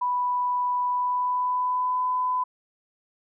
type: tone with pitch glide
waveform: sine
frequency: 987.8 to 1005.1 Hz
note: B5 to B5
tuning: 0 to +30 cents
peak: -22 dBFS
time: 0.01-2.44 s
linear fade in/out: 10 ms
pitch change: +30 cents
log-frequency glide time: 0.88-2.04 s
effects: none